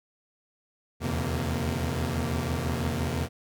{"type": "tone cluster", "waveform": "sawtooth", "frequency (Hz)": [77.5, 83.4, 128.2, 142.6, 230.9], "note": ["D#2", "E2", "C3", "C#3", "A#3"], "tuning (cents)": [-6, 21, -35, 49, -16], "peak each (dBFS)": [-32, -27, -28, -34, -30], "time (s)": [1, 3.29], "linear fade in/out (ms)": 50, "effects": []}